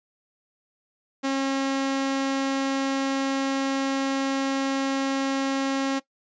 sawtooth tone, 271.1 Hz, C#4, 38 cents flat, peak -19 dBFS, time 1.23-6 s, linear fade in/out 20 ms, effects noise-tail reverb RT60 0.1 s tail -18 dB re dry + resampled to 16000 Hz

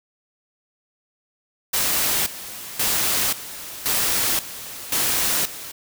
white noise with tremolo, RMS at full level -21 dBFS, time 1.73-5.72 s, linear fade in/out 10 ms, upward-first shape square, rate 0.94 Hz, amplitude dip 80%, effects none

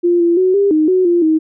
sine tone with pitch steps, 348.5 / 341.5 / 371.3 / 400.2 / 310.1 / 370.2 / 346.5 / 315.8 Hz, F4 / F4 / F#4 / G4 / D#4 / F#4 / F4 / D#4, -4 / -39 / +6 / +36 / -6 / +1 / -14 / +26 cents, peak -9 dBFS, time 0.03-1.39 s, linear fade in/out 20 ms, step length 170 ms, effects none

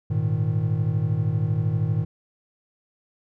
triangle chord, Ab suspended second, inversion none, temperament equal, 103.83 / 116.54 / 155.56 Hz, Ab2 / Bb2 / Eb3, 0 / 0 / 0 cents, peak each -23 dBFS, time 0.1-2.05 s, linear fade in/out 10 ms, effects none

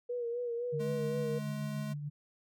sine tone with vibrato, 478.1 Hz, A#4, 44 cents sharp, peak -33 dBFS, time 0.09-1.39 s, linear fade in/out 10 ms, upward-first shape sine, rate 3.9 Hz, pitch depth 46 cents each way
sine tone with tremolo, 146.6 Hz, D3, 3 cents flat, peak -34 dBFS, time 0.72-2.1 s, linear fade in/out 20 ms, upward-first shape triangle, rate 6.8 Hz, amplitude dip 45%
square tone, 211.4 Hz, G#3, 31 cents sharp, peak -39 dBFS, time 0.79-1.94 s, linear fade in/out 20 ms
effects none

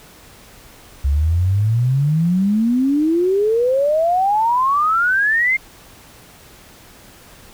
sine exponential sweep, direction up, 67 to 2140 Hz, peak -13 dBFS, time 1.04-5.57 s, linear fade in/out 10 ms, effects pink hiss -44 dBFS RMS until 7.53 s

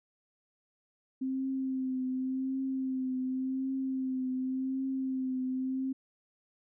sine tone with vibrato, 261.6 Hz, C4, in tune, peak -30 dBFS, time 1.21-5.93 s, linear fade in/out 10 ms, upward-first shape triangle, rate 0.89 Hz, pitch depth 34 cents each way, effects none

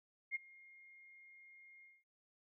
sine tone with ADSR envelope, 2132 Hz, C7, 32 cents sharp, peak -34 dBFS, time 0.31-2.04 s, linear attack 42 ms, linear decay 19 ms, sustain -24 dB, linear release 210 ms, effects none

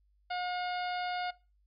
harmonic tone with a mistuned harmonic, 719 Hz, F#5, 50 cents flat, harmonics 1 / 2 / 3 / 4 / 5 / 6 / 7, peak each -34 / -40 / -44 / -46 / -48 / -50 / -51 dBFS, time 0.3-1.31 s, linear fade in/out 10 ms, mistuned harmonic 7, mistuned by -88 cents, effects noise-tail reverb RT60 0.3 s tail -21 dB re dry + added 50 Hz sine -66 dBFS peak until 1.66 s

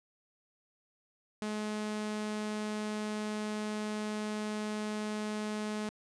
sawtooth tone, 212.4 Hz, G#3, 39 cents sharp, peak -30 dBFS, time 1.42-5.89 s, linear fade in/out 0 ms, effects resampled to 22050 Hz + 12-bit

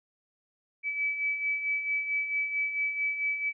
sine beating tone pair, 2293 / 2297.5 Hz, D7 / D7, -42 / -39 cents, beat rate 4.5 Hz, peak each -36 / -28 dBFS, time 0.83-3.53 s, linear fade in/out 50 ms, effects none

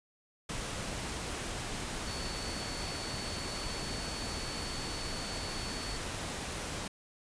sine tone in noise, 4453 Hz, C#8, 7 cents sharp, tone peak -43 dBFS, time 2.07-5.97 s, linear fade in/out 5 ms, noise pink, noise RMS -38 dBFS, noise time 0.49-6.88 s, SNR -8 dB, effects resampled to 22050 Hz

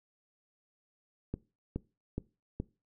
click train, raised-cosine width 3 ms, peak -21 dBFS, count 4, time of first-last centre 1.34-2.601 s, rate 2.38 Hz, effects noise-tail reverb RT60 0.3 s tail -21 dB re dry

